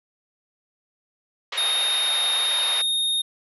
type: band-pass noise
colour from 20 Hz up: white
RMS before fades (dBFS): -31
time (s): 1.52-2.82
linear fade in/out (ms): 5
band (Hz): 530 to 4000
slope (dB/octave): 24
type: tone with vibrato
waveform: square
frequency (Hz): 3700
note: A#7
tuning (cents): -14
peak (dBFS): -21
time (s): 1.57-3.22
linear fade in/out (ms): 10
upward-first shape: triangle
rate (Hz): 20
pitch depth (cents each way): 19
effects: none